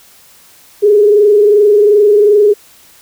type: tone with frequency modulation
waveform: sine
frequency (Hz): 415.3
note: G#4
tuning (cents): 0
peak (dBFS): -4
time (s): 0.82-2.54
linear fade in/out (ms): 20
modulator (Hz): 22.7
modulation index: 0.64
effects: white hiss -43 dBFS RMS until 3.01 s